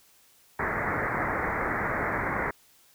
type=low-pass noise; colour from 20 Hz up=white; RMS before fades=-29 dBFS; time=0.59-2.51 s; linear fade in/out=5 ms; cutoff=2100 Hz; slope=96 dB/octave; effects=white hiss -60 dBFS RMS until 2.94 s